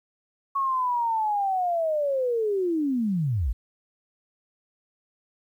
sine linear sweep, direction down, 1108.7 to 46.24 Hz, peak -22 dBFS, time 0.55-3.53 s, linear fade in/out 10 ms, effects 10-bit

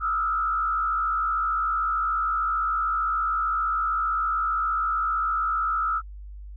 sine tone with frequency modulation, 1309 Hz, E6, 13 cents flat, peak -22 dBFS, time 0-6.02 s, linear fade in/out 50 ms, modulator 66.7 Hz, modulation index 0.97, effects added 50 Hz sine -37 dBFS peak until 6.56 s

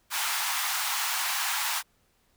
pink high-pass noise, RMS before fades -29 dBFS, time 0.1-1.83 s, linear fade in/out 50 ms, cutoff 810 Hz, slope 48 dB/octave, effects pink hiss -68 dBFS RMS until 2.36 s

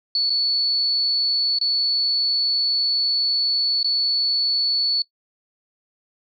sine tone with dropouts, 4436 Hz, C#8, in tune, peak -17 dBFS, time 0.15-5.02 s, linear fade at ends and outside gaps 2 ms, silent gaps 0.297-0.302 / 1.587-1.612 / 3.83-3.844 s, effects noise-tail reverb RT60 0.1 s tail -22 dB re dry

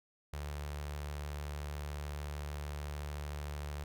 sawtooth tone with notch filter, 73.42 Hz, D2, in tune, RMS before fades -41 dBFS, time 0.33-3.84 s, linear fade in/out 5 ms, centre 260 Hz, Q 0.95, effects none

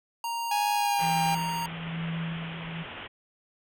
square tone, 932.3 Hz, A#5, in tune, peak -30 dBFS, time 0.24-1.66 s, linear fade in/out 2 ms
45% pulse tone with pitch glide, 830 to 801.7 Hz, G#5 to G5, -1 to +39 cents, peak -25 dBFS, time 0.51-1.35 s, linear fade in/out 5 ms, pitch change -60 cents, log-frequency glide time 0.74-1.09 s
white low-pass noise, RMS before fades -41 dBFS, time 0.98-3.08 s, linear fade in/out 20 ms, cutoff 3300 Hz, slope 96 dB/octave
sine tone with tremolo, 165.3 Hz, E3, 5 cents sharp, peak -29 dBFS, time 1.01-2.84 s, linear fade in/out 20 ms, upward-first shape sine, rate 1.1 Hz, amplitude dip 60%
effects none

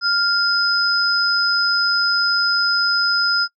sine tone pair together, 1396.9 / 5046 Hz, F6 / D#8, 0 / +23 cents, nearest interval octave + minor seventh, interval 2223 cents, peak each -18 dBFS, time 0.01-3.48 s, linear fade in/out 50 ms, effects noise-tail reverb RT60 0.1 s tail -22 dB re dry

